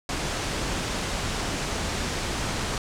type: low-pass noise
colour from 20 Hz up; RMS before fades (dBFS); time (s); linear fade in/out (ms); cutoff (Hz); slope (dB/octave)
pink; -29; 0.09-2.78; 2; 8300; 24
effects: none